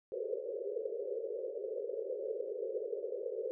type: band-pass noise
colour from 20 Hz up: pink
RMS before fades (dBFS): -39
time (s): 0.12-3.51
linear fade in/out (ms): 0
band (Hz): 390 to 550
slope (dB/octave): 96
effects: none